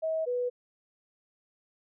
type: tone pair in turn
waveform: sine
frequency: 640 / 492.3 Hz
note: D#5 / B4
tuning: +49 / -6 cents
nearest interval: perfect fourth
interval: 455 cents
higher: first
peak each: -27 dBFS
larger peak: neither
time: 0.02-0.26 / 0.26-0.5 s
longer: neither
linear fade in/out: 20 ms
effects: none